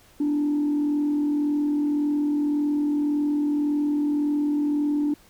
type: tone with frequency modulation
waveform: sine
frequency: 293.7 Hz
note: D4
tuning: in tune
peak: -19 dBFS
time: 0.2-5.14 s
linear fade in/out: 5 ms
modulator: 41.8 Hz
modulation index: 0.31
effects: tanh soft clip ceiling -17 dBFS + pink hiss -55 dBFS RMS until 5.29 s